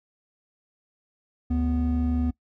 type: tone pair together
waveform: triangle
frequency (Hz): 73.42 / 246.5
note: D2 / B3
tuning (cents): 0 / -3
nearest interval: octave + major sixth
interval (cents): 2097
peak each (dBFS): -22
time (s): 1.5-2.31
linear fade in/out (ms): 10
effects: noise-tail reverb RT60 0.1 s tail -21 dB re dry + tanh soft clip ceiling -14 dBFS